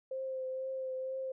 sine tone with vibrato, 523.3 Hz, C5, in tune, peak -35 dBFS, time 0.11-1.32 s, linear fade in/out 5 ms, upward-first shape triangle, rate 2.1 Hz, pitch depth 21 cents each way, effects none

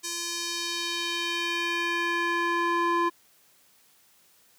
square tone with band-pass filter sweep, 343.1 Hz, F4, 31 cents flat, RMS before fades -28 dBFS, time 0.03-3.1 s, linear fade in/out 20 ms, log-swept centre 6800 to 990 Hz, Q 1.5, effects white hiss -61 dBFS RMS until 4.58 s + high-pass 80 Hz 12 dB/octave

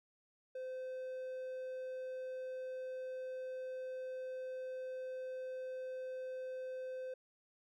triangle tone, 515 Hz, C5, 28 cents flat, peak -39 dBFS, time 0.55-7.14 s, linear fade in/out 5 ms, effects none

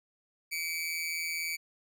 sawtooth tone with amplitude modulation, 2291 Hz, D7, 44 cents flat, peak -26 dBFS, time 0.51-1.57 s, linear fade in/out 20 ms, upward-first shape sine, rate 164 Hz, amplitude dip 65%, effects none

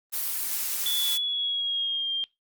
blue noise, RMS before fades -29 dBFS, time 0.12-1.18 s, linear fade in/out 20 ms
sine tone with pitch glide, 3443 to 3194 Hz, A7 to G7, -38 to +32 cents, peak -25 dBFS, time 0.86-2.24 s, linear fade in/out 0 ms, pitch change -130 cents, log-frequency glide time 1.01-2.12 s
effects noise-tail reverb RT60 0.2 s tail -21 dB re dry + Opus 32 kbps

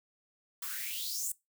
blue noise with high-pass filter sweep, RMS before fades -37 dBFS, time 0.62-1.32 s, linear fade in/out 5 ms, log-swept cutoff 1100 to 8500 Hz, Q 5.7, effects noise-tail reverb RT60 0.2 s tail -21 dB re dry

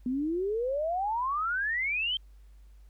sine exponential sweep, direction up, 242.4 to 3177 Hz, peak -27 dBFS, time 0.06-2.17 s, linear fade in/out 2 ms, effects added 50 Hz sine -50 dBFS peak until 2.89 s + pink hiss -71 dBFS RMS until 2.89 s

